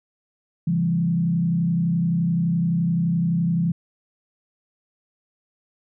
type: tone with frequency modulation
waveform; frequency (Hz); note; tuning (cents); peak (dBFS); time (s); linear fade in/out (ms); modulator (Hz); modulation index
sine; 169.4; E3; +48; -18; 0.67-3.72; 5; 31.7; 0.74
effects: none